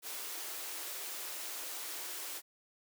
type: high-pass noise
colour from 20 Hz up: white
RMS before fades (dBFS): -42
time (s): 0.02-2.42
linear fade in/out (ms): 50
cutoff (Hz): 290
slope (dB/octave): 96
effects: none